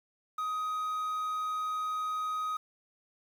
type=tone with quantisation; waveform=triangle; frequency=1256 Hz; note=D#6; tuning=16 cents sharp; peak=-29 dBFS; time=0.38-2.57 s; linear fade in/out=5 ms; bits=9; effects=none